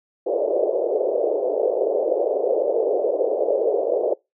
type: band-pass noise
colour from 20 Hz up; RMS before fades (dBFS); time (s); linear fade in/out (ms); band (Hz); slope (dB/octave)
white; -21; 0.26-4.14; 10; 390 to 600; 48
effects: noise-tail reverb RT60 0.2 s tail -24 dB re dry